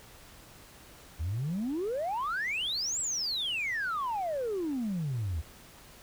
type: exponential two-way sweep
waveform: sine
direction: up then down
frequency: 73.6 to 7902 to 73.6 Hz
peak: -28 dBFS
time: 1.19-5.42 s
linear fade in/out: 20 ms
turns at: 3 s
effects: tanh soft clip ceiling -27 dBFS + pink hiss -53 dBFS RMS until 6.02 s